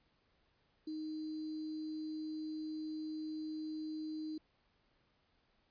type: tone with sample-and-hold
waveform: sine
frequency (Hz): 311.1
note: D#4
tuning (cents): 0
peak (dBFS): -39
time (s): 0.87-4.38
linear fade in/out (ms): 5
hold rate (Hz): 4410
effects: pink hiss -75 dBFS RMS until 5.7 s + resampled to 11025 Hz